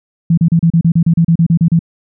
sine tone bursts, 166.6 Hz, E3, 19 cents sharp, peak -6 dBFS, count 14, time 0.3-1.792 s, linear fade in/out 5 ms, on 75 ms, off 34 ms, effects none

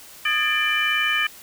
sine tone cluster, 1235 / 1662 / 1783 / 2363 / 3002 Hz, D#6 / G#6 / A6 / D7 / F#7, -13 / +1 / +22 / +10 / +24 cents, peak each -27 / -29 / -24 / -22 / -25 dBFS, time 0.25-1.27 s, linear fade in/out 5 ms, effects tanh soft clip ceiling -9 dBFS + white hiss -44 dBFS RMS until 1.42 s

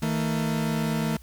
40% pulse tone pair together, 159.2 / 225.1 Hz, D#3 / A3, +40 / +40 cents, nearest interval tritone, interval 600 cents, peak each -26 dBFS, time 0.02-1.17 s, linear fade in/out 5 ms, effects added 60 Hz sine -45 dBFS peak until 1.22 s + white hiss -57 dBFS RMS until 1.22 s

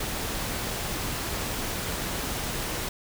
pink noise, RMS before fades -31 dBFS, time 0-2.89 s, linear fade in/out 5 ms, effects none

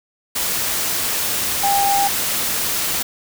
sine tone in noise, 799 Hz, G5, 33 cents sharp, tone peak -15 dBFS, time 1.63-2.08 s, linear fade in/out 10 ms, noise white, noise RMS -21 dBFS, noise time 0.35-3.03 s, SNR +3 dB, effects none

